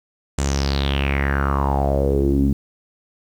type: tone with low-pass filter sweep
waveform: sawtooth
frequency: 69.3 Hz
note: C#2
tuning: in tune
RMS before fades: -19 dBFS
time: 0.38-2.53 s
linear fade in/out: 5 ms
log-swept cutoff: 7800 to 230 Hz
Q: 5.9
effects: 8-bit